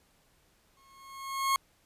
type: tone with exponential growth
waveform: 40% pulse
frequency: 1086 Hz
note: C#6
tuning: 36 cents flat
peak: -22 dBFS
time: 0.77-1.56 s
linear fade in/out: 1 ms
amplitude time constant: 170 ms
effects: pink hiss -67 dBFS RMS until 1.85 s + resampled to 32000 Hz